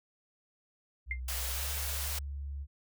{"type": "tone with pitch glide", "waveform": "sine", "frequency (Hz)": [63, 70.31], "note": ["B1", "C#2"], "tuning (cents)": [35, 25], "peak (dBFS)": -36, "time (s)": [1.06, 2.67], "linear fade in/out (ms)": 50, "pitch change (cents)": 190, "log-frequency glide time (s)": [1.39, 1.76]}
{"type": "tone with exponential decay", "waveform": "sine", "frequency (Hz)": 2098, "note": "C7", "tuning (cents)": 4, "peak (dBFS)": -28, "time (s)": [1.11, 1.2], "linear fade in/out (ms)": 2, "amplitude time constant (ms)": 18}
{"type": "high-pass noise", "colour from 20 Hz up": "white", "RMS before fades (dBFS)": -37, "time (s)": [1.28, 2.19], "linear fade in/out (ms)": 5, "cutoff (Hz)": 440, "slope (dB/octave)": 48}
{"effects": []}